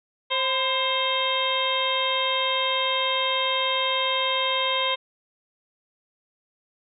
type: harmonic tone with a mistuned harmonic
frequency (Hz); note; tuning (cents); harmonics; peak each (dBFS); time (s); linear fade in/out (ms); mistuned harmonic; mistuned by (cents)
530; C5; +22; 1 / 2 / 3 / 4 / 5 / 6 / 7; -29 / -27 / -37 / -30 / -33 / -27 / -29; 0.3-4.96; 20; 2; -61
effects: none